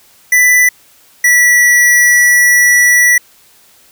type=tone pair in turn; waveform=square; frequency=1984 / 1949.9 Hz; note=B6 / B6; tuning=+7 / -23 cents; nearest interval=unison; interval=30 cents; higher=first; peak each=-6 dBFS; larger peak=neither; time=0.32-0.69 / 1.24-3.18 s; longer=second; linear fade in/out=5 ms; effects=white hiss -46 dBFS RMS until 3.91 s